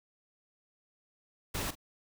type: noise with echo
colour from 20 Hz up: pink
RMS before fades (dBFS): -35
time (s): 1.54-1.71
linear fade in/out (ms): 10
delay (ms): 44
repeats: 1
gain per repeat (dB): -15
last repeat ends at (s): 1.754
effects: none